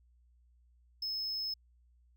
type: tone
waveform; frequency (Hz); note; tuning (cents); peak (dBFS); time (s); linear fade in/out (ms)
triangle; 5190; E8; -28; -33; 1.02-1.54; 5
effects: added 60 Hz sine -63 dBFS peak until 2.16 s